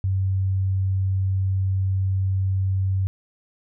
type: tone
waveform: sine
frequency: 95.5 Hz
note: G2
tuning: 45 cents flat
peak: -19 dBFS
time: 0.04-3.07 s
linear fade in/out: 0 ms
effects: none